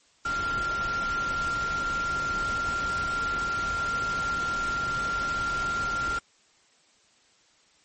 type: tone in noise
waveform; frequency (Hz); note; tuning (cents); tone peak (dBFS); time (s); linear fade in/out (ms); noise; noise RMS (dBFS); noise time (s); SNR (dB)
sine; 1385; F6; -15; -26; 0.25-6.19; 5; pink; -36; 0.25-6.19; +7
effects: white hiss -62 dBFS RMS until 7.84 s + MP3 32 kbps